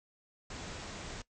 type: low-pass noise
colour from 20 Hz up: pink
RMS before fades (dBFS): -44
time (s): 0.5-1.22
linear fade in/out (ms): 5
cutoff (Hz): 8000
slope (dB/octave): 96
effects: noise-tail reverb RT60 0.1 s tail -18 dB re dry

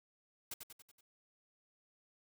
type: noise with echo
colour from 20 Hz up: white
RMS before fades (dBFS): -43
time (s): 0.51-0.54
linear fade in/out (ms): 5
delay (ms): 94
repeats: 5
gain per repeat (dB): -5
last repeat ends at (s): 1.01
effects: none

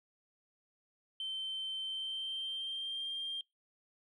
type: tone with pitch glide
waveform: sine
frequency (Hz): 3100 to 3191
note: G7 to G7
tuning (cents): -20 to +30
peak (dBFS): -35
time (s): 1.2-3.41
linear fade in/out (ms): 2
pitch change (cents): +50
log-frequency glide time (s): 1.83-3.09
effects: noise-tail reverb RT60 0.2 s tail -24 dB re dry + tanh soft clip ceiling -33 dBFS

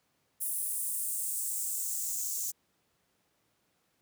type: noise with high-pass filter sweep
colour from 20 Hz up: blue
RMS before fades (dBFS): -34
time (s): 0.4-2.52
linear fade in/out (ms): 20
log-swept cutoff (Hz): 10000 to 6600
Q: 3.3
effects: pink hiss -74 dBFS RMS until 4.01 s + high-pass 100 Hz 12 dB/octave

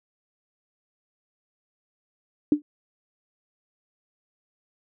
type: tone with exponential decay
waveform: sine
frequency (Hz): 296.1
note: D4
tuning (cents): +14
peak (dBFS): -11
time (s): 2.52-2.62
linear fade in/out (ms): 2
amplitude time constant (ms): 20
effects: none

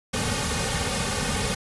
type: noise with comb filter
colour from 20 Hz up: pink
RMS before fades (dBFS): -26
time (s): 0.13-1.55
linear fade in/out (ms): 10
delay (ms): 3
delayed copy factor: -0.85
effects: resampled to 24000 Hz

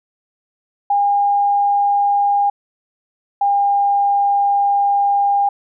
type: tone pair in turn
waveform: sine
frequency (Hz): 810 / 804.9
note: G#5 / G5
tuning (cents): -43 / +46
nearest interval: unison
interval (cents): 11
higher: first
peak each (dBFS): -12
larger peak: neither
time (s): 0.9-2.5 / 3.41-5.49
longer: second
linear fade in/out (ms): 5
effects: none

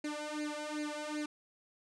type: tone with flanger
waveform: sawtooth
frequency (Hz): 300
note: D4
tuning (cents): +37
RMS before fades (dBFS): -39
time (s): 0.04-1.26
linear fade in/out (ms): 5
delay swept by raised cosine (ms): 0.44 to 2.04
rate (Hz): 2.6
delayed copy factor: +0.95
effects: resampled to 22050 Hz

